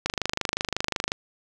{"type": "click train", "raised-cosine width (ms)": 0.2, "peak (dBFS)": -7, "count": 28, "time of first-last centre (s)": [0.06, 1.119], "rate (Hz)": 25.5, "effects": []}